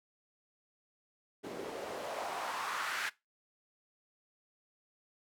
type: noise with band-pass filter sweep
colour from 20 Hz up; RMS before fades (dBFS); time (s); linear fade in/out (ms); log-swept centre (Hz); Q
white; -39; 1.43-3.1; 20; 330 to 1700; 2.2
effects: noise-tail reverb RT60 0.2 s tail -19 dB re dry